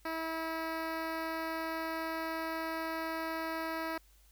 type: tone with notch filter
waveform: 10% pulse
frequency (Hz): 323.9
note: E4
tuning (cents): -30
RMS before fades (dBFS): -37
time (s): 0.05-3.98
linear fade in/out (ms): 5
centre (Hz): 7600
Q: 0.62
effects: added 50 Hz sine -61 dBFS peak until 4.31 s + white hiss -67 dBFS RMS until 4.31 s